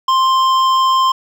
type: tone with hard clipping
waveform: sine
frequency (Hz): 1049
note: C6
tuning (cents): +4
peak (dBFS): -12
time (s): 0.08-1.12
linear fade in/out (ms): 5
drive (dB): 10
effects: none